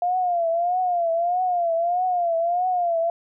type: tone with vibrato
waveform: sine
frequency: 699 Hz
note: F5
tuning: 1 cent sharp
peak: -19 dBFS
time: 0.02-3.1 s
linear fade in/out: 2 ms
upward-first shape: triangle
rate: 1.6 Hz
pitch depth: 110 cents each way
effects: none